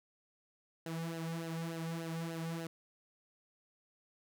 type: tone with flanger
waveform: sawtooth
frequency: 164.81 Hz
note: E3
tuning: in tune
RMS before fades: -40 dBFS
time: 0.86-2.67 s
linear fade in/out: 2 ms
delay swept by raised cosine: 0.85 to 3.05 ms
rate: 3.4 Hz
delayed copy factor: -0.7
effects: none